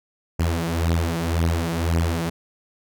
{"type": "beating tone pair", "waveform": "sawtooth", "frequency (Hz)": [82.41, 84.31], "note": ["E2", "E2"], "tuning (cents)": [0, 40], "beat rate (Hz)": 1.9, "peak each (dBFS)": -19, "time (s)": [0.39, 2.3], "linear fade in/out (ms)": 10, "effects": []}